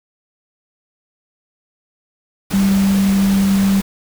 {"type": "tone in noise", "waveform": "sine", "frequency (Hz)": 195.5, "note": "G3", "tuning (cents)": -4, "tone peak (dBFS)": -11, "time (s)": [2.53, 3.81], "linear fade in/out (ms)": 10, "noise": "pink", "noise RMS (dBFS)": -26, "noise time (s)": [2.5, 3.82], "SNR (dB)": 12, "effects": []}